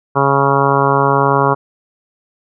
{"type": "harmonic tone", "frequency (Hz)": 138.59, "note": "C#3", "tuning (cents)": 0, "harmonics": [1, 2, 3, 4, 5, 6, 7, 8, 9, 10], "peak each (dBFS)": [-18, -22, -17, -20, -22, -20, -17, -17, -23, -22], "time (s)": [0.15, 1.55], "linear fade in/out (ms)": 20, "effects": []}